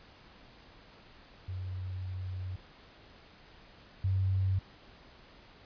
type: tone pair in turn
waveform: sine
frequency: 92.7 / 95.2 Hz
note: F#2 / F#2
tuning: +4 / +50 cents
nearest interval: unison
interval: 46 cents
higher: second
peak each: -35 / -26 dBFS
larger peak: second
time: 1.48-2.56 / 4.04-4.59 s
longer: first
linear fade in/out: 5 ms
effects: pink hiss -56 dBFS RMS until 5.65 s + resampled to 11025 Hz